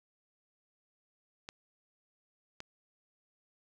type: clicks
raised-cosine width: 0.2 ms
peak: -25 dBFS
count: 2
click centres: 1.489 / 2.604 s
effects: none